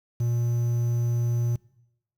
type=tone with quantisation; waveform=triangle; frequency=119 Hz; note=A#2; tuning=36 cents sharp; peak=-20 dBFS; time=0.2-1.56 s; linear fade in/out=5 ms; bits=8; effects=noise-tail reverb RT60 0.9 s tail -23 dB re dry